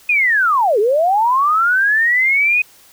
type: linear two-way sweep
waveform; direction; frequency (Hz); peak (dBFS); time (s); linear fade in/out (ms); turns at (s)
sine; down then up; 2517 to 392 to 2517; -11; 0.09-2.62; 5; 0.79
effects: white hiss -47 dBFS RMS until 2.92 s